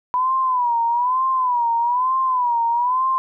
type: tone with vibrato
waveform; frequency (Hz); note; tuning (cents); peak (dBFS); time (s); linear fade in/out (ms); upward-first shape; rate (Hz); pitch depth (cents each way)
sine; 987.8; B5; 0; -16; 0.14-3.18; 0; sine; 1.1; 110
effects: none